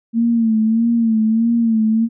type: tone with vibrato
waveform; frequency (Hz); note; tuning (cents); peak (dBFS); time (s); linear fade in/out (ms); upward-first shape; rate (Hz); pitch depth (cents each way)
sine; 226.2; A3; +48; -12; 0.13-2.09; 50; sine; 1.6; 62
effects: none